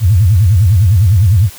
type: tone with vibrato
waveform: sine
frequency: 98 Hz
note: G2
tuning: in tune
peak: -5 dBFS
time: 0-1.5 s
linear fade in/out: 50 ms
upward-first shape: sine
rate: 9.9 Hz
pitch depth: 280 cents each way
effects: white hiss -34 dBFS RMS until 1.58 s